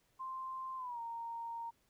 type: tone with pitch glide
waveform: sine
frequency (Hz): 1046.5 to 927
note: C6 to A#5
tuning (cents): 0 to -10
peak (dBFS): -40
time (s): 0.19-1.71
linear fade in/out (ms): 20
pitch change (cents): -210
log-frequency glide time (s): 0.77-1
effects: pink hiss -75 dBFS RMS until 1.89 s